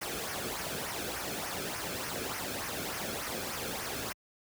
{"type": "noise with flanger", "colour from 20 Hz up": "pink", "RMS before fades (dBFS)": -37, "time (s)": [0.01, 4.13], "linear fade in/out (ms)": 10, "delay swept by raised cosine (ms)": [0.25, 1.07], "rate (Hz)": 3.4, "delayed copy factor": -0.6, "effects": ["high-pass 60 Hz 12 dB/octave"]}